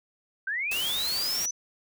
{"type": "linear sweep", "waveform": "sine", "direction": "up", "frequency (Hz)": [1513, 6060], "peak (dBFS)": -27, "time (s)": [0.47, 1.51], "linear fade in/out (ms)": 5}
{"type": "noise", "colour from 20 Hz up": "white", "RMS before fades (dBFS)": -34, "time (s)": [0.71, 1.46], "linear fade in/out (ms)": 5}
{"effects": []}